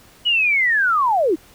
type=linear sweep; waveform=sine; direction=down; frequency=2960 to 280.8 Hz; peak=-14 dBFS; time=0.25-1.36 s; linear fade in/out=20 ms; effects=pink hiss -49 dBFS RMS until 1.54 s